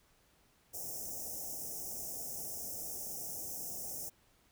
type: band-stop noise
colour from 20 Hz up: white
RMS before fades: -42 dBFS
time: 0.73-4.1 s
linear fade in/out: 20 ms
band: 820 to 5300 Hz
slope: 96 dB/octave
effects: pink hiss -69 dBFS RMS until 4.51 s